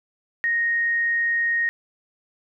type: tone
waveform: sine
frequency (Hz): 1864.7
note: A#6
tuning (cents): 0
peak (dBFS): -19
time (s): 0.44-1.69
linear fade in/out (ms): 0
effects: none